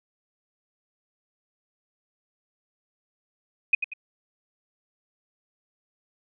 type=tone with echo; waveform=sine; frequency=2500 Hz; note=D#7; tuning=8 cents sharp; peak=-14 dBFS; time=3.73-3.75 s; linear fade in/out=5 ms; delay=93 ms; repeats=2; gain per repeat=-9 dB; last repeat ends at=3.936 s; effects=none